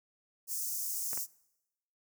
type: high-pass noise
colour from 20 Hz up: white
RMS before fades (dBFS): -36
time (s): 0.47-1.27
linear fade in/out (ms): 50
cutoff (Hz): 5400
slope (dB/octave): 48
type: clicks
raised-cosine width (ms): 0.5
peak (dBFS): -28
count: 2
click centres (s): 1.132 / 1.175
effects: noise-tail reverb RT60 0.9 s tail -23 dB re dry